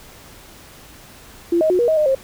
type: tone with pitch steps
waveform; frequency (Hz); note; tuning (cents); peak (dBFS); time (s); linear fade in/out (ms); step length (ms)
sine; 341.9 / 629 / 363 / 477.6 / 633 / 609 / 534; F4 / D#5 / F#4 / A#4 / D#5 / D#5 / C5; -37 / +19 / -33 / +42 / +30 / -37 / +35; -13; 1.52-2.15; 5; 90
effects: pink hiss -43 dBFS RMS until 2.23 s